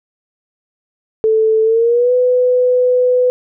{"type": "tone with pitch glide", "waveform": "sine", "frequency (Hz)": [440, 499.6], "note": ["A4", "B4"], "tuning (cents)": [0, 20], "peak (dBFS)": -9, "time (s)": [1.24, 3.3], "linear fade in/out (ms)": 0, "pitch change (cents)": 220, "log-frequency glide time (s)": [1.63, 2.13], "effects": []}